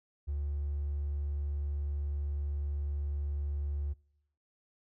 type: tone with hard clipping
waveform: triangle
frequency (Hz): 72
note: D2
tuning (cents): -34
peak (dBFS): -32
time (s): 0.27-3.94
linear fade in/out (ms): 20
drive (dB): 4
effects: noise-tail reverb RT60 0.9 s tail -26 dB re dry